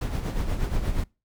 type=noise with tremolo; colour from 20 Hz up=brown; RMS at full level=-24 dBFS; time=0.01-1.04 s; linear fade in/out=5 ms; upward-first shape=sine; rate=8.4 Hz; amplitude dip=55%; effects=noise-tail reverb RT60 0.3 s tail -26 dB re dry